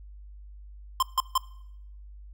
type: tone bursts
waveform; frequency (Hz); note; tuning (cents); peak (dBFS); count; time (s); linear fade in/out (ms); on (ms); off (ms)
square; 1046.5; C6; 0; -21; 3; 1-1.378; 2; 26; 150
effects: noise-tail reverb RT60 0.8 s tail -22 dB re dry + added 50 Hz sine -43 dBFS peak until 2.33 s